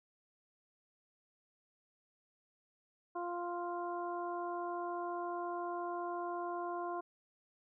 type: harmonic tone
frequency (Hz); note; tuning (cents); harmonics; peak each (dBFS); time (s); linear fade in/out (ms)
349.2; F4; 0; 1 / 2 / 3 / 4; -41 / -41 / -42 / -51; 3.15-7.01; 10
effects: none